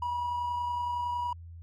triangle tone with amplitude modulation, 968 Hz, B5, 35 cents flat, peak -25 dBFS, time 0.02-1.33 s, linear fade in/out 5 ms, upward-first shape sine, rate 30.8 Hz, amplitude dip 35%, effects tanh soft clip ceiling -24 dBFS + added 84 Hz sine -43 dBFS peak until 1.62 s

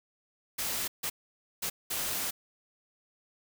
white noise bursts at uneven times, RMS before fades -33 dBFS, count 4, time 0.58-0.88 / 1.03-1.1 / 1.62-1.7 / 1.9-2.31 s, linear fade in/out 10 ms, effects none

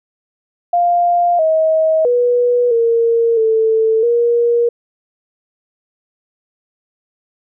sine tone with pitch steps, 699 / 636 / 487.2 / 462.4 / 443.7 / 472.9 Hz, F5 / D#5 / B4 / A#4 / A4 / A#4, +1 / +38 / -24 / -14 / +14 / +25 cents, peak -10 dBFS, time 0.73-4.69 s, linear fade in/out 5 ms, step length 660 ms, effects none

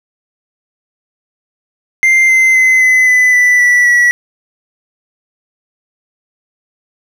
triangle tone with pitch steps, 2093 / 2070 / 2048 / 2025 / 2003 / 1981.2 / 1959.6 / 1938.2 Hz, C7 / C7 / C7 / B6 / B6 / B6 / B6 / B6, 0 / -19 / -38 / +43 / +24 / +5 / -14 / -33 cents, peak -4 dBFS, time 2.03-4.11 s, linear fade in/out 0 ms, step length 260 ms, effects none

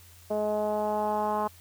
10% pulse tone with low-pass filter sweep, 211.3 Hz, G#3, 30 cents sharp, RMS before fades -28 dBFS, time 0.3-1.48 s, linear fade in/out 10 ms, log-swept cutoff 600 to 1000 Hz, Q 3.2, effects added 87 Hz sine -53 dBFS peak until 1.6 s + white hiss -55 dBFS RMS until 1.6 s

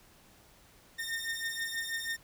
sawtooth beating tone pair, 1824 / 1830.2 Hz, A#6 / A#6, -38 / -32 cents, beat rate 6.2 Hz, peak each -33 / -34 dBFS, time 0.98-2.17 s, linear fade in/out 20 ms, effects pink hiss -60 dBFS RMS until 2.23 s

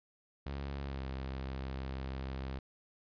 sawtooth tone with pitch glide, 69.3 to 66.32 Hz, C#2 to C2, 0 to +24 cents, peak -34 dBFS, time 0.46-2.59 s, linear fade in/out 5 ms, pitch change -76 cents, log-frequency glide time 0.83-1.03 s, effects resampled to 11025 Hz

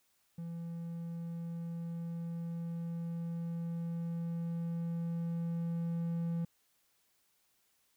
triangle tone with level ramp, 168.2 Hz, E3, 35 cents sharp, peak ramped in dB -37 to -30 dBFS, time 0.38-6.45 s, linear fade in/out 5 ms, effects white hiss -74 dBFS RMS until 7.96 s

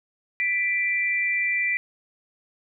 sine tone pair together, 1979 / 2353 Hz, B6 / D7, +3 / +3 cents, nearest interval minor third, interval 300 cents, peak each -24 dBFS, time 0.4-1.77 s, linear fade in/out 0 ms, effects none

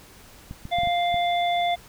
clicks, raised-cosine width 5 ms, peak -23 dBFS, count 6, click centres 0.511 / 0.654 / 0.786 / 0.834 / 0.873 / 1.143 s
harmonic tone, 698.5 Hz, F5, in tune, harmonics 1 / 3 / 5, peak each -21 / -31 / -31 dBFS, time 0.71-1.76 s, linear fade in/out 20 ms
effects pink hiss -49 dBFS RMS until 1.88 s

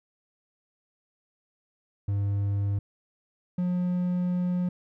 triangle tone pair in turn, 100.5 / 179.07 Hz, G2 / F3, +44 / +44 cents, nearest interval minor seventh, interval 1000 cents, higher second, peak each -22 / -22 dBFS, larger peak neither, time 2.08-2.79 / 3.58-4.69 s, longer second, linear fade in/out 5 ms, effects none

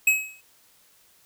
square tone with exponential decay, 2559 Hz, D#7, 48 cents sharp, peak -14 dBFS, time 0.07-0.41 s, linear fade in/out 5 ms, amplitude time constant 72 ms, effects white hiss -59 dBFS RMS until 1.25 s

